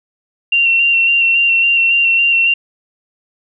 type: tone with vibrato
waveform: sine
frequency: 2745 Hz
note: F7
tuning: 31 cents flat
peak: -9 dBFS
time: 0.52-2.54 s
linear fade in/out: 5 ms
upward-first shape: square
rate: 3.6 Hz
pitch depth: 18 cents each way
effects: none